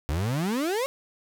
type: exponential sweep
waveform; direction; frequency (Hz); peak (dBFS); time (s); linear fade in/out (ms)
35% pulse; up; 69.3 to 562; -23; 0.09-0.86; 0
effects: none